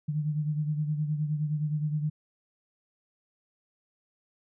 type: beating tone pair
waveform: sine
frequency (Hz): 150.1 / 159.7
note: D3 / D#3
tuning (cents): +38 / +45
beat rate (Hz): 9.6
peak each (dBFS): -27 / -35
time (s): 0.08-2.1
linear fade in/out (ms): 10
effects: none